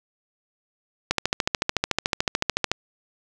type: click train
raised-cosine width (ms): 0.2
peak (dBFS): -3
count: 23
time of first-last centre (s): 1.11-2.716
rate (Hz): 13.7
effects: none